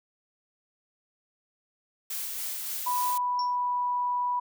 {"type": "noise with tremolo", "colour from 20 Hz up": "blue", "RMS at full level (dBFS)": -33, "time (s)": [2.1, 3.18], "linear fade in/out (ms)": 5, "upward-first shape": "sine", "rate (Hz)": 3.5, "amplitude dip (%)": 25}
{"type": "tone with pitch glide", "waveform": "sine", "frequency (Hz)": [987.8, 982.1], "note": ["B5", "B5"], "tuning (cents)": [0, -10], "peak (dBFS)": -25, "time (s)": [2.86, 4.4], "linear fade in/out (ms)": 10, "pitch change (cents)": -10, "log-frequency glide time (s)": [3.03, 3.86]}
{"type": "tone with exponential decay", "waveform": "sine", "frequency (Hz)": 5460, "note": "F8", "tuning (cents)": -40, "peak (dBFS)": -31, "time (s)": [3.39, 3.56], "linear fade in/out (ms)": 2, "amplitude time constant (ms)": 36}
{"effects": []}